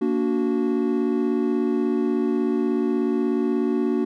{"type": "chord", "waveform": "triangle", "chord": "Bb augmented", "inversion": "none", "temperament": "equal with one note detuned", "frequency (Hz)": [233.1, 289.6, 370], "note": ["Bb3", "D4", "F#4"], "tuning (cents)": [0, -24, 0], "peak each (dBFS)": -22, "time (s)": [0.01, 4.05], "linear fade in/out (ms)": 10, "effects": []}